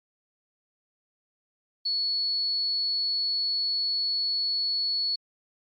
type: tone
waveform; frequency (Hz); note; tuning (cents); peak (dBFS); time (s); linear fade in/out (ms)
sine; 4400; C#8; -14; -24; 1.85-5.16; 10
effects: MP3 32 kbps